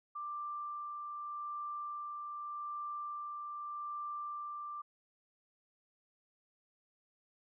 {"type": "tone with tremolo", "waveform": "sine", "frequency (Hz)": 1181, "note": "D6", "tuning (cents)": 9, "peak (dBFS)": -38, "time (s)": [0.15, 4.82], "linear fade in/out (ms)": 10, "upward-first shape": "sine", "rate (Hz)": 0.83, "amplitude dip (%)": 25, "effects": []}